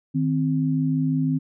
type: tone pair together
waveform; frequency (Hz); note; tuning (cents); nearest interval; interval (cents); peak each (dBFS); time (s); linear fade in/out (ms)
sine; 155.56 / 261.6; D#3 / C4; 0 / 0; major sixth; 900; -22; 0.14-1.39; 20
effects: none